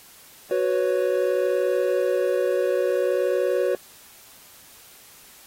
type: chord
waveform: triangle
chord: F# suspended fourth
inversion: none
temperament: equal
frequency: 370 / 493.9 / 554.4 Hz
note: F#4 / B4 / C#5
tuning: 0 / 0 / 0 cents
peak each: -22 dBFS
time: 0.51-3.75 s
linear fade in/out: 2 ms
effects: white hiss -49 dBFS RMS until 5.46 s + AAC 48 kbps